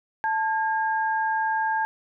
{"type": "tone pair together", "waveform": "sine", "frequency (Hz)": [880, 1620.5], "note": ["A5", "G#6"], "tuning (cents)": [0, -43], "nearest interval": "major seventh", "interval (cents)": 1057, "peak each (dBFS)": [-23, -27], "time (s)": [0.24, 1.85], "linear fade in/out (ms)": 0, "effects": []}